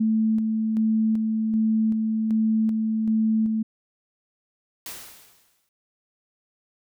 sine tone with tremolo, 220 Hz, A3, in tune, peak -18 dBFS, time 0-3.63 s, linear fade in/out 10 ms, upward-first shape square, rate 1.3 Hz, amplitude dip 30%
white noise with exponential decay, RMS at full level -34 dBFS, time 4.86-5.69 s, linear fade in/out 2 ms, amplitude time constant 180 ms
effects none

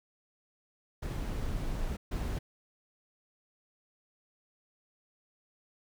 brown noise bursts at uneven times, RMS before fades -34 dBFS, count 2, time 1.02-1.97 / 2.11-2.39 s, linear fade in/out 10 ms, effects none

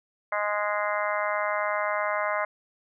harmonic tone, 207.7 Hz, G#3, in tune, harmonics 3 / 4 / 5 / 6 / 7 / 8 / 9 / 10, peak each -29 / -35 / -31 / -33 / -35 / -37 / -39 / -34 dBFS, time 0.32-2.45 s, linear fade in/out 5 ms, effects none

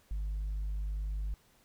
sine tone, 50.8 Hz, G#1, 38 cents flat, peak -30 dBFS, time 0.11-1.34 s, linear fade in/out 0 ms, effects tanh soft clip ceiling -31 dBFS + pink hiss -66 dBFS RMS until 1.64 s

